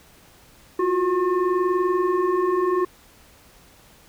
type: tone with frequency modulation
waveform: sine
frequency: 366.8 Hz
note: F#4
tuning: 15 cents flat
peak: -18 dBFS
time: 0.79-2.85 s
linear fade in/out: 5 ms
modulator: 713 Hz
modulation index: 0.96
effects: pink hiss -52 dBFS RMS until 4.08 s